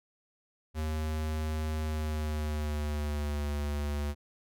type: tone with pitch glide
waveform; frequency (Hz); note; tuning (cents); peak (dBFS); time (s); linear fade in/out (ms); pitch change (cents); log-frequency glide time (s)
square; 77.78 to 72.99; D#2 to D2; 0 to -10; -31; 0.74-4.15; 50; -110; 1.8-3.48
effects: none